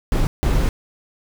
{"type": "noise bursts at uneven times", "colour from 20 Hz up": "brown", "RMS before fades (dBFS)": -17, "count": 2, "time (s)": [[0.12, 0.27], [0.43, 0.69]], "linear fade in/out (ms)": 0, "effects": []}